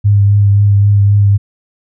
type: tone with vibrato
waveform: sine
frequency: 101.4 Hz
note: G#2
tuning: 41 cents flat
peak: -5 dBFS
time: 0.04-1.38 s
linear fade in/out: 20 ms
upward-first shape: triangle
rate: 3.8 Hz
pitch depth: 23 cents each way
effects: none